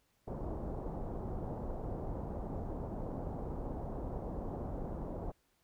pink low-pass noise, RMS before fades -40 dBFS, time 0.27-5.32 s, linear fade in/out 10 ms, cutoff 820 Hz, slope 24 dB/octave, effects pink hiss -75 dBFS RMS until 5.63 s

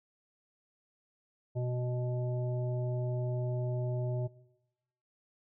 harmonic tone, 123.9 Hz, B2, 6 cents sharp, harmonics 1 / 3 / 5 / 7, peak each -31 / -40 / -40 / -53 dBFS, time 1.55-4.28 s, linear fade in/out 20 ms, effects noise-tail reverb RT60 1.0 s tail -22 dB re dry

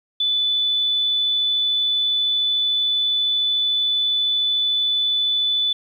sine tone, 3487 Hz, A7, 16 cents flat, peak -17 dBFS, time 0.2-5.73 s, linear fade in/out 5 ms, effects 9-bit

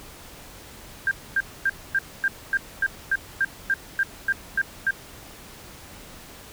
sine tone bursts, 1590 Hz, G6, 24 cents sharp, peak -18 dBFS, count 14, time 1.07-4.908 s, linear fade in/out 2 ms, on 42 ms, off 250 ms, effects pink hiss -44 dBFS RMS until 6.52 s

